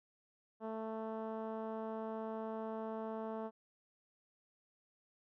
10% pulse tone with low-pass filter, 221.1 Hz, A3, 9 cents sharp, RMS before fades -42 dBFS, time 0.6-3.51 s, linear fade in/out 50 ms, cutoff 810 Hz, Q 0.87, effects none

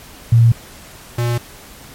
sine / square tone pair in turn, 116.1 / 119.43 Hz, A#2 / A#2, -7 / +42 cents, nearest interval unison, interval 49 cents, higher second, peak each -6 / -16 dBFS, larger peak first, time 0.32-0.52 / 1.18-1.38 s, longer neither, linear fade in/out 5 ms, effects pink hiss -39 dBFS RMS until 1.94 s + MP3 64 kbps

